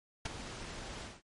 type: noise with ADSR envelope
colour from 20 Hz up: pink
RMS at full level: -32 dBFS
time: 0.25-1.22 s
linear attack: 8 ms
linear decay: 12 ms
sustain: -12 dB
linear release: 190 ms
effects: low-pass 7000 Hz 12 dB/octave + MP3 48 kbps